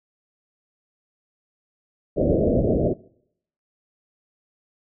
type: low-pass noise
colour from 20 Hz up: white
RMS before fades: -20 dBFS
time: 2.16-2.94 s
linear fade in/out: 20 ms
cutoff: 640 Hz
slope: 96 dB/octave
effects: noise-tail reverb RT60 0.7 s tail -22 dB re dry